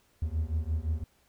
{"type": "beating tone pair", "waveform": "triangle", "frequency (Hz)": [76, 81.8], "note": ["D#2", "E2"], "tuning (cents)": [-40, -13], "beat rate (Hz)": 5.8, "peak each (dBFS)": -29, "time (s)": [0.22, 1.04], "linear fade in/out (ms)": 5, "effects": ["pink hiss -67 dBFS RMS until 1.28 s"]}